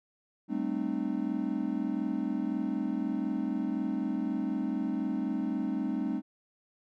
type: chord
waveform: triangle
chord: A half-diminished seventh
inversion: third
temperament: equal with one note detuned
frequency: 196 / 220 / 261.6 / 303.3 Hz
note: G3 / A3 / C4 / Eb4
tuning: 0 / 0 / 0 / -44 cents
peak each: -34 / -33 / -32 / -32 dBFS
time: 0.48-6.22 s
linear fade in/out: 50 ms
effects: none